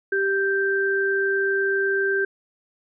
sine tone pair together, 392 / 1568 Hz, G4 / G6, 0 / 0 cents, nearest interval 2 octaves, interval 2400 cents, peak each -22 dBFS, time 0.12-2.25 s, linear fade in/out 5 ms, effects none

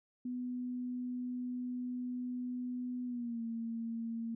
sine tone with pitch glide, 248.4 to 229.1 Hz, B3 to A#3, +10 to -30 cents, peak -36 dBFS, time 0.25-4.35 s, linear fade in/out 5 ms, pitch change -140 cents, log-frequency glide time 3.05-3.42 s, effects none

